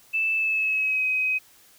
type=tone with pitch glide; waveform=sine; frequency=2637 to 2525 Hz; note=E7 to D#7; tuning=0 to +25 cents; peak=-21 dBFS; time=0.13-1.39 s; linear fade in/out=20 ms; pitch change=-75 cents; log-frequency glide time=0.34-1.05 s; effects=white hiss -55 dBFS RMS until 1.78 s